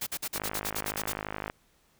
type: noise bursts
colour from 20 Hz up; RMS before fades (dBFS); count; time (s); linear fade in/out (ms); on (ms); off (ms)
white; -33; 11; 0.01-1.128; 10; 58; 48
type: click train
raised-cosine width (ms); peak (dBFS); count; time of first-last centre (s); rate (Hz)
0.5; -18; 60; 0.36-1.499; 51.8
effects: pink hiss -66 dBFS RMS until 1.99 s